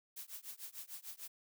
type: noise with tremolo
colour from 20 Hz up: blue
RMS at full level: -45 dBFS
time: 0.16-1.28 s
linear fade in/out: 10 ms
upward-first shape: triangle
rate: 6.7 Hz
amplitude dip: 100%
effects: none